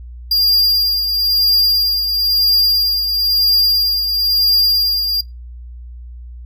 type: tone with tremolo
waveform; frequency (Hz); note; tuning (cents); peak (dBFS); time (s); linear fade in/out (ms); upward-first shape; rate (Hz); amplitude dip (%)
square; 4803; D8; +38; -9; 0.31-5.21; 5; triangle; 1; 55
effects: noise-tail reverb RT60 0.2 s tail -23 dB re dry + added 60 Hz sine -30 dBFS peak until 6.45 s